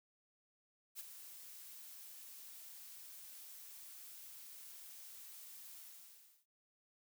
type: noise with ADSR envelope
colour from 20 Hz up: blue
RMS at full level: -45 dBFS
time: 0.95-6.46 s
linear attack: 46 ms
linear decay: 18 ms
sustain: -9 dB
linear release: 690 ms
effects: none